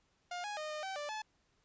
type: tone with pitch steps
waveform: sawtooth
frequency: 709 / 830 / 614 / 610 / 769 / 588 / 862 Hz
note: F5 / G#5 / D#5 / D#5 / G5 / D5 / A5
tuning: +26 / -1 / -23 / -34 / -33 / +2 / -36 cents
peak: -35 dBFS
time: 0.31-1.22 s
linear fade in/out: 5 ms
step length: 130 ms
effects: pink hiss -75 dBFS RMS until 1.64 s + resampled to 16000 Hz